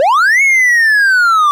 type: linear two-way sweep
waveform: triangle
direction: up then down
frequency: 510 to 2217 to 1151 Hz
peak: -5 dBFS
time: 0-1.51 s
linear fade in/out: 0 ms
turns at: 0.42 s
effects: none